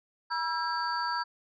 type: tone cluster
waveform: sine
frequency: 963 / 1337 / 1616 / 4594 Hz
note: B5 / E6 / G#6 / D8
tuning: -44 / +24 / -48 / -39 cents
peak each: -31 / -34 / -35 / -37 dBFS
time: 0.3-1.24 s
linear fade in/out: 20 ms
effects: tanh soft clip ceiling -18 dBFS